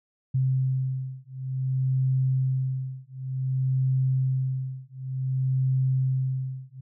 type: beating tone pair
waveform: sine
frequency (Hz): 130.81 / 131.36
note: C3 / C3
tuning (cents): 0 / +7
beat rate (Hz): 0.55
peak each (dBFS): -26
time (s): 0.34-6.81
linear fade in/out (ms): 10
effects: none